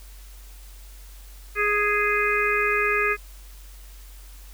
harmonic tone, 415.3 Hz, G#4, in tune, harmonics 1 / 3 / 4 / 5 / 6, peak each -26 / -26 / -26 / -26 / -26 dBFS, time 1.55-3.17 s, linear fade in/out 50 ms, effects added 47 Hz sine -41 dBFS peak until 4.53 s + white hiss -51 dBFS RMS until 4.53 s

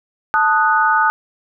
sine chord, D# diminished, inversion second, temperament equal, 880 / 1244.5 / 1480 Hz, A5 / D#6 / F#6, 0 / 0 / 0 cents, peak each -16 dBFS, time 0.34-1.1 s, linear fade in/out 0 ms, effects none

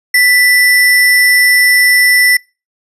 sine tone with sample-and-hold, 1981 Hz, B6, 5 cents sharp, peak -5 dBFS, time 0.14-2.37 s, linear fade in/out 5 ms, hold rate 7350 Hz, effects noise-tail reverb RT60 0.3 s tail -26 dB re dry + resampled to 32000 Hz

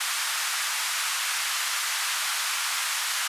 pink band-pass noise, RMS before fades -28 dBFS, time 0-3.28 s, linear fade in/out 10 ms, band 1100 to 12000 Hz, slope 24 dB/octave, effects resampled to 32000 Hz

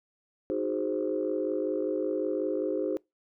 sine chord, Ab dominant seventh, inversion second, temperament equal, 311.1 / 370 / 415.3 / 523.3 Hz, Eb4 / Gb4 / Ab4 / C5, 0 / 0 / 0 / 0 cents, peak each -32 dBFS, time 0.5-2.97 s, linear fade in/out 0 ms, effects noise-tail reverb RT60 0.2 s tail -25 dB re dry + tanh soft clip ceiling -18 dBFS

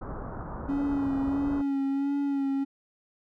pink low-pass noise, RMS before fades -37 dBFS, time 0.01-1.62 s, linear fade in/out 10 ms, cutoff 1400 Hz, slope 48 dB/octave
triangle tone with vibrato, 278 Hz, C#4, 5 cents sharp, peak -23 dBFS, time 0.68-2.65 s, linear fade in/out 20 ms, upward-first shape sine, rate 1.5 Hz, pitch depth 32 cents each way
effects none

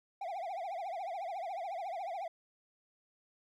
triangle tone with vibrato, 729 Hz, F#5, 26 cents flat, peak -35 dBFS, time 0.21-2.28 s, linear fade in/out 5 ms, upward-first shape triangle, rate 14 Hz, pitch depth 220 cents each way, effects none

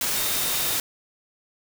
sine tone in noise, 3684 Hz, A#7, 21 cents flat, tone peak -34 dBFS, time 0.16-0.76 s, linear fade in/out 2 ms, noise white, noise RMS -25 dBFS, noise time 0.01-0.8 s, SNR -12 dB, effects none

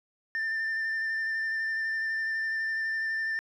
sine tone with vibrato, 1788 Hz, A6, 27 cents sharp, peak -25 dBFS, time 0.35-3.39 s, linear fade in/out 0 ms, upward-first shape sine, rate 12 Hz, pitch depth 16 cents each way, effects tanh soft clip ceiling -27 dBFS + 11-bit

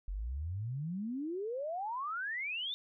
sine exponential sweep, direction up, 43.65 to 3650 Hz, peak -35 dBFS, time 0.08-2.74 s, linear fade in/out 0 ms, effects none

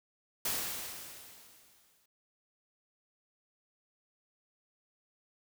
white noise with exponential decay, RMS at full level -32 dBFS, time 0.45-2.06 s, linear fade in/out 5 ms, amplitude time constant 350 ms, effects none

